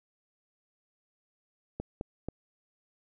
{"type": "clicks", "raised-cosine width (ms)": 2, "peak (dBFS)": -21, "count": 3, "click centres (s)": [1.8, 2.011, 2.286], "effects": []}